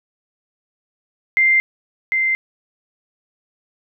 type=tone pair in turn; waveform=sine; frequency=2093 / 2083 Hz; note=C7 / C7; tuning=0 / -8 cents; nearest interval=unison; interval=8 cents; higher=first; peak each=-11 / -15 dBFS; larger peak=first; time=1.37-1.6 / 2.12-2.35 s; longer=neither; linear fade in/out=0 ms; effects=none